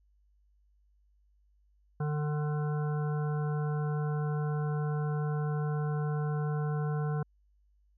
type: harmonic tone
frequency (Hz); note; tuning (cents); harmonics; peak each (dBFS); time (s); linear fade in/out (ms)
149.6; D3; +32; 1 / 3 / 5 / 7 / 9 / 10; -29 / -39 / -43 / -46 / -48 / -49; 2-7.23; 5
effects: added 50 Hz sine -64 dBFS peak until 7.97 s